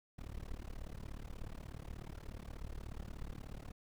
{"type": "noise with amplitude modulation", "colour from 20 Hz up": "brown", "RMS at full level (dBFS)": -42, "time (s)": [0.18, 3.72], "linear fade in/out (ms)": 10, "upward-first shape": "sine", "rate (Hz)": 36.6, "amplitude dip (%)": 100, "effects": []}